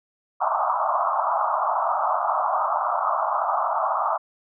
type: band-pass noise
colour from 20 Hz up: white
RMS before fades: -23 dBFS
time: 0.4-4.18 s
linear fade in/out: 20 ms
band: 620 to 1300 Hz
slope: 96 dB/octave
effects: none